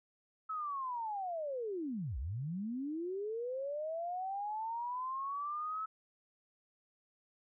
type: linear two-way sweep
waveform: sine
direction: down then up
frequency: 1305 to 54.6 to 1305 Hz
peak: -36 dBFS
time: 0.49-5.86 s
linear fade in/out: 10 ms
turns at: 2.18 s
effects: none